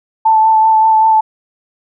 sine tone with vibrato, 880 Hz, A5, in tune, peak -6 dBFS, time 0.25-1.21 s, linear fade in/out 10 ms, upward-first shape sine, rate 5.2 Hz, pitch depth 16 cents each way, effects none

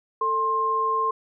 sine tone pair together, 445.4 / 1059.3 Hz, A4 / C6, +21 / +21 cents, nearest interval octave + minor third, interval 1500 cents, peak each -29 / -21 dBFS, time 0.21-1.11 s, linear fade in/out 5 ms, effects none

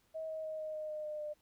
sine tone with pitch steps, 638 / 632.5 / 627 / 621.6 / 616.3 / 611 / 605.7 / 600.5 Hz, D#5 / D#5 / D#5 / D#5 / D#5 / D#5 / D#5 / D5, +43 / +28 / +13 / -2 / -17 / -32 / -47 / +38 cents, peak -38 dBFS, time 0.14-1.34 s, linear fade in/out 20 ms, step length 150 ms, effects pink hiss -73 dBFS RMS until 1.41 s

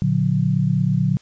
sine chord, Bb augmented, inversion none, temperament just, 116.54 / 145.68 / 182.1 Hz, Bb2 / D3 / F#3, 0 / -14 / -27 cents, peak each -22 / -19 / -20 dBFS, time 0.02-1.17 s, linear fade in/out 0 ms, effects white hiss -54 dBFS RMS until 1.21 s + resampled to 16000 Hz

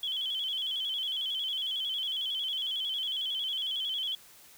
sine tone with vibrato, 3211 Hz, G7, 41 cents sharp, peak -30 dBFS, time 0.03-4.15 s, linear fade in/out 2 ms, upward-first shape square, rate 11 Hz, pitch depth 71 cents each way, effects white hiss -55 dBFS RMS until 4.57 s

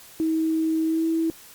sine tone with pitch glide, 320 to 325.8 Hz, D#4 to E4, +49 to -20 cents, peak -20 dBFS, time 0.2-1.3 s, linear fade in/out 0 ms, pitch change +31 cents, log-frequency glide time 0.84-1.06 s, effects white hiss -47 dBFS RMS until 1.54 s + Opus 48 kbps

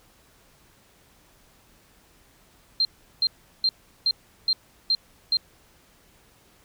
sine tone bursts, 4169 Hz, C8, 7 cents flat, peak -18 dBFS, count 7, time 2.8-5.37 s, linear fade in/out 2 ms, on 50 ms, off 370 ms, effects pink hiss -58 dBFS RMS until 6.64 s

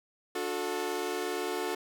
sawtooth chord, D major, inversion none, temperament equal with one note detuned, 293.7 / 362.4 / 440 Hz, D4 / F#4 / A4, 0 / -36 / 0 cents, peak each -36 / -30 / -31 dBFS, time 0.35-1.75 s, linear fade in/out 5 ms, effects none

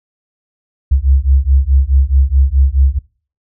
sine beating tone pair, 65.41 / 70.11 Hz, C2 / C#2, 0 / +20 cents, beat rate 4.7 Hz, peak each -11 dBFS, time 0.91-2.99 s, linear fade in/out 10 ms, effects noise-tail reverb RT60 0.4 s tail -23 dB re dry

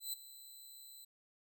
5% pulse tone with ADSR envelope, 4017 Hz, B7, 29 cents sharp, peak -30 dBFS, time 0-1.05 s, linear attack 130 ms, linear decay 13 ms, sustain -16 dB, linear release 9 ms, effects none

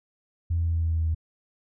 sine tone with pitch steps, 84.3 / 83.72 / 83.14 / 82.57 / 81.99 / 81.43 / 80.87 / 80.31 Hz, E2 / E2 / E2 / E2 / E2 / E2 / E2 / E2, +39 / +27 / +15 / +3 / -9 / -21 / -33 / -45 cents, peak -21 dBFS, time 0.5-1.148 s, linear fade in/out 10 ms, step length 81 ms, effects tanh soft clip ceiling -17 dBFS

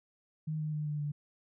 sine tone with pitch steps, 155.56 / 153.33 / 151.13 / 148.96 / 146.83 Hz, D#3 / D#3 / D3 / D3 / D3, 0 / -25 / +50 / +25 / 0 cents, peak -32 dBFS, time 0.47-1.12 s, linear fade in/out 10 ms, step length 130 ms, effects none

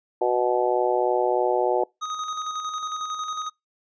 harmonic tone, 123.2 Hz, B2, 4 cents flat, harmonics 3 / 4 / 5 / 6 / 7, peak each -24 / -25 / -26 / -27 / -27 dBFS, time 0.21-1.84 s, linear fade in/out 5 ms
square tone with tremolo, 1251 Hz, D#6, 9 cents sharp, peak -27 dBFS, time 2.01-3.5 s, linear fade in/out 20 ms, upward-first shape square, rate 11 Hz, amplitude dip 40%
effects noise-tail reverb RT60 0.2 s tail -26 dB re dry + resampled to 16000 Hz

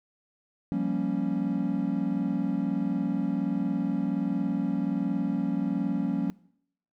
triangle chord, G half-diminished seventh, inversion third, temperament equal, 174.61 / 196 / 233.1 / 277.2 Hz, F3 / G3 / Bb3 / Db4, 0 / 0 / 0 / 0 cents, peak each -30 / -29 / -30 / -28 dBFS, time 0.72-6.3 s, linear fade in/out 0 ms, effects noise-tail reverb RT60 0.7 s tail -23 dB re dry

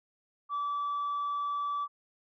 sine tone, 1155 Hz, D6, 29 cents flat, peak -28 dBFS, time 0.49-1.88 s, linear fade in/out 50 ms, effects tanh soft clip ceiling -28 dBFS

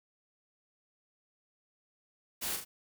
white noise with echo, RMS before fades -36 dBFS, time 2.41-2.57 s, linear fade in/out 20 ms, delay 40 ms, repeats 2, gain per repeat -5 dB, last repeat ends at 2.65 s, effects none

